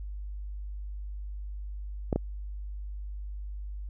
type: clicks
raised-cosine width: 2 ms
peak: -13 dBFS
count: 2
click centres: 2.128 / 2.16 s
effects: added 50 Hz sine -35 dBFS peak until 3.89 s